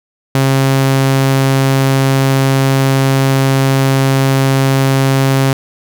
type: tone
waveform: sawtooth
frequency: 134.9 Hz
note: C#3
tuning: 47 cents flat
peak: -5 dBFS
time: 0.35-5.53 s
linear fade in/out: 2 ms
effects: none